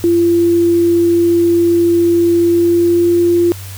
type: tone with pitch glide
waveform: sine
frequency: 341.8 to 345.6 Hz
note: F4 to F4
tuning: -37 to -18 cents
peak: -8 dBFS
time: 0.04-3.52 s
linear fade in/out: 0 ms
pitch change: +19 cents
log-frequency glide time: 2.46-3.12 s
effects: added 96 Hz sine -27 dBFS peak until 3.77 s + white hiss -34 dBFS RMS until 3.77 s